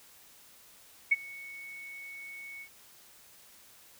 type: tone with ADSR envelope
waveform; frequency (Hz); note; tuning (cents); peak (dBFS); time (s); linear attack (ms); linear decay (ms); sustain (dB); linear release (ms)
sine; 2217; C#7; 0; -18; 1.11-2.69; 12; 29; -24; 75
effects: white hiss -57 dBFS RMS until 3.99 s